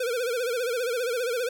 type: tone with vibrato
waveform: square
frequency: 484.7 Hz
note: B4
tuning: 32 cents flat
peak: -26 dBFS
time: 0-1.49 s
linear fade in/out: 5 ms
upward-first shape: sine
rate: 15 Hz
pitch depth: 110 cents each way
effects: none